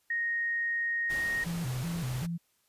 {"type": "tone", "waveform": "sine", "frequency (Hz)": 1865, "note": "A#6", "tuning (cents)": 0, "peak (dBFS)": -28, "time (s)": [0.1, 1.44], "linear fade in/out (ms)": 5}
{"type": "noise", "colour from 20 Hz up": "pink", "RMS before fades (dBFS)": -42, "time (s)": [1.09, 2.27], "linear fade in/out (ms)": 20}
{"type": "tone with vibrato", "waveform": "sine", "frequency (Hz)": 146.83, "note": "D3", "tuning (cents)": 0, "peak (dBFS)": -31, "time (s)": [1.45, 2.38], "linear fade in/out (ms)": 20, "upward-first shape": "square", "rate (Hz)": 2.6, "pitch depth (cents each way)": 250}
{"effects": ["white hiss -72 dBFS RMS until 2.68 s", "resampled to 32000 Hz"]}